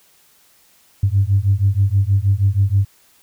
sine beating tone pair, 95.8 / 102.1 Hz, G2 / G#2, -39 / -29 cents, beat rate 6.3 Hz, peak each -15 dBFS, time 1.03-2.85 s, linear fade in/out 5 ms, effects tanh soft clip ceiling -5 dBFS + white hiss -54 dBFS RMS until 3.22 s

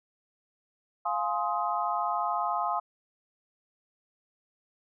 sine chord, F minor seventh, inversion none, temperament just, 698.5 / 838.1 / 1047.7 / 1257.2 Hz, F5 / Ab5 / C6 / Eb6, 0 / +16 / +2 / +18 cents, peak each -32 dBFS, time 1.05-2.8 s, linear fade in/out 10 ms, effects none

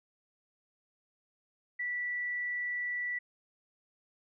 sine tone, 1960 Hz, B6, 14 cents flat, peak -32 dBFS, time 1.79-3.19 s, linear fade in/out 10 ms, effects none

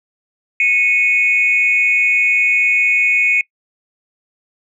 sine tone pair together, 2197 / 2489 Hz, C#7 / D#7, -16 / 0 cents, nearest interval major second, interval 216 cents, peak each -13 dBFS, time 0.6-3.41 s, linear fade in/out 2 ms, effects noise-tail reverb RT60 0.1 s tail -23 dB re dry + tanh soft clip ceiling -4 dBFS

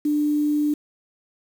sine tone with quantisation, 296.7 Hz, D4, 18 cents sharp, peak -18 dBFS, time 0.05-0.74 s, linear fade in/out 5 ms, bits 7, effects none

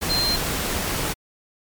sine tone in noise, 4160 Hz, C8, 11 cents flat, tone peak -20 dBFS, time 0.09-0.37 s, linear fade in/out 20 ms, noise pink, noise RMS -25 dBFS, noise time 0.01-1.14 s, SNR +2 dB, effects MP3 96 kbps

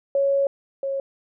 sine tone pair in turn, 554.4 / 546.5 Hz, C#5 / C#5, 0 / -25 cents, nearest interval unison, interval 25 cents, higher first, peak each -17 / -23 dBFS, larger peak first, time 0.15-0.47 / 0.83-1 s, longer first, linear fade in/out 2 ms, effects none

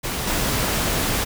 pink noise with level steps, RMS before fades -26 / -22 dBFS, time 0.03-1.25 s, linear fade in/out 20 ms, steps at 0.27 s, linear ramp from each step 5 ms, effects none

